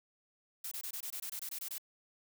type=noise bursts; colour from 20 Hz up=blue; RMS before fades=-41 dBFS; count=12; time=0.64-1.782 s; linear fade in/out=5 ms; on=75 ms; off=22 ms; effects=none